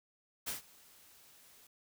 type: noise with ADSR envelope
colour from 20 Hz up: white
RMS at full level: -37 dBFS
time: 0.46-1.67 s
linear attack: 23 ms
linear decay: 130 ms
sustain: -24 dB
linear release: 4 ms
effects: none